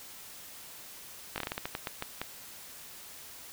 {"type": "slowing click train", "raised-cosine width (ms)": 0.3, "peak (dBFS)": -17, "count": 12, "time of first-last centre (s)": [1.36, 2.216], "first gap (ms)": 19, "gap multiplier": 1.26, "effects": ["white hiss -48 dBFS RMS until 3.52 s"]}